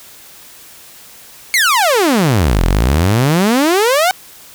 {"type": "exponential two-way sweep", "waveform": "sawtooth", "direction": "down then up", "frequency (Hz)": [2246, 39.5, 767], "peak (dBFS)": -6, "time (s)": [1.54, 4.11], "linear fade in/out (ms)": 0, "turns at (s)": 2.63, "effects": ["white hiss -39 dBFS RMS until 4.54 s"]}